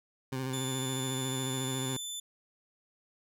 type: tone with vibrato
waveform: 20% pulse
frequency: 130.9 Hz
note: C3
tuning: 1 cent sharp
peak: -28 dBFS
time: 0.32-1.97 s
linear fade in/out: 5 ms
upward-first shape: square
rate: 14 Hz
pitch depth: 27 cents each way
type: tone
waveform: 20% pulse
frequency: 3520 Hz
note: A7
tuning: in tune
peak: -31 dBFS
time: 0.53-2.2 s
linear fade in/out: 5 ms
effects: none